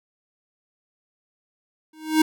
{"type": "tone with exponential growth", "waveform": "square", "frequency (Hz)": 313, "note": "D#4", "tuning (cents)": 10, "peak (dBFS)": -12, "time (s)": [1.93, 2.22], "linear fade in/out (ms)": 5, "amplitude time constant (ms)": 62, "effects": []}